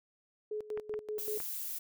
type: tone with tremolo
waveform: sine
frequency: 425.2 Hz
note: G#4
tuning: 41 cents sharp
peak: -34 dBFS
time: 0.51-1.39 s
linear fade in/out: 5 ms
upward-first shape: square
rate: 5.2 Hz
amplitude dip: 80%
type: clicks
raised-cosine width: 0.5 ms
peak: -29 dBFS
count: 3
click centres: 0.775 / 0.94 / 1.402 s
type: noise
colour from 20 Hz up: violet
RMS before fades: -39 dBFS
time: 1.18-1.79 s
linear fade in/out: 10 ms
effects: none